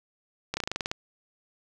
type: slowing click train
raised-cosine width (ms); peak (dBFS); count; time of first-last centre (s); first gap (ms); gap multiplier
0.2; -12; 10; 0.54-0.915; 30; 1.08
effects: 9-bit